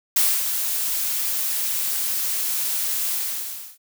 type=noise with ADSR envelope; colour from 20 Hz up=blue; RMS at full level=-17 dBFS; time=0.16-3.78 s; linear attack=6 ms; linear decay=250 ms; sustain=-7 dB; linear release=660 ms; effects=none